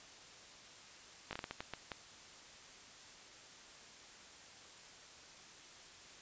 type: slowing click train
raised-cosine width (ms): 0.3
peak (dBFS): -25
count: 9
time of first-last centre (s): 1.31-1.918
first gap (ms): 19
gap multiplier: 1.38
effects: white hiss -56 dBFS RMS until 6.21 s + resampled to 16000 Hz